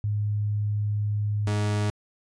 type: tone pair in turn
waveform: sine / 40% pulse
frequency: 104.3 / 104.3 Hz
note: G#2 / G#2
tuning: +8 / +8 cents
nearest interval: unison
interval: 0 cents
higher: neither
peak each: -23 / -22 dBFS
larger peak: second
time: 0.04-1.47 / 1.47-1.9 s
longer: first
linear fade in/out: 0 ms
effects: resampled to 22050 Hz